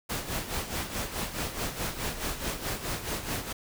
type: noise with tremolo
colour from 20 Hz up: pink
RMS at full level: -31 dBFS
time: 0.09-3.53 s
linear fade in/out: 10 ms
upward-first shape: sine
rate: 4.7 Hz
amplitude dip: 65%
effects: none